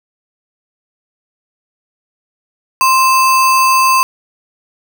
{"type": "tone with sample-and-hold", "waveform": "sine", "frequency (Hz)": 1046.5, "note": "C6", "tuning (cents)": 0, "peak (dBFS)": -7, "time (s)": [2.81, 4.03], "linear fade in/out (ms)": 0, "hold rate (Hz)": 3675, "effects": []}